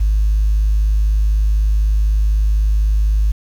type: tone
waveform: sine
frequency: 52 Hz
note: G#1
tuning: 3 cents sharp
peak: -10 dBFS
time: 0-3.32 s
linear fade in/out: 10 ms
effects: tanh soft clip ceiling -8 dBFS + 7-bit